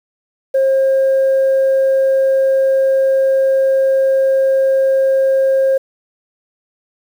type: tone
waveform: sine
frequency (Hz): 535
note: C5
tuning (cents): +38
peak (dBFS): -8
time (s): 0.54-5.78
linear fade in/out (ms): 10
effects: tanh soft clip ceiling -8 dBFS + 7-bit